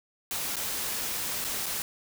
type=noise with dropouts; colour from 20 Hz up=white; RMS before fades=-32 dBFS; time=0.31-1.82 s; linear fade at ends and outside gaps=1 ms; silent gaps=0.558-0.566 / 1.443-1.447 / 1.66-1.664 s; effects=none